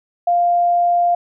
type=tone; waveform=sine; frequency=698.5 Hz; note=F5; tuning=in tune; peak=-12 dBFS; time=0.27-1.15 s; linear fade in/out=5 ms; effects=none